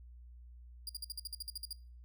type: tone bursts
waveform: sawtooth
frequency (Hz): 4822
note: D8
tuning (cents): +45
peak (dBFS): -36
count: 12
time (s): 0.87-1.729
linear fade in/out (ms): 2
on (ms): 23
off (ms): 53
effects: noise-tail reverb RT60 0.4 s tail -22 dB re dry + added 60 Hz sine -51 dBFS peak until 2.04 s